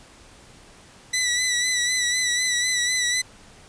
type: tone with vibrato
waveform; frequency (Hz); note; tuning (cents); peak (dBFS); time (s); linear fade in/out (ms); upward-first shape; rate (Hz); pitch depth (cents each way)
15% pulse; 1975.5; B6; 0; -14; 1.13-3.22; 10; sine; 4; 41
effects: pink hiss -49 dBFS RMS until 3.68 s + resampled to 22050 Hz